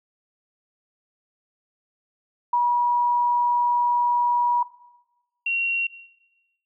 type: tone pair in turn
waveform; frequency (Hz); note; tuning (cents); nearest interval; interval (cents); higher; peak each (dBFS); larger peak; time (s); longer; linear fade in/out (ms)
sine; 965 / 2744; B5 / F7; -40 / -31; octave + tritone; 1809; second; -17 / -21; first; 2.53-4.63 / 5.46-5.87; first; 5
effects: noise-tail reverb RT60 1.0 s tail -17 dB re dry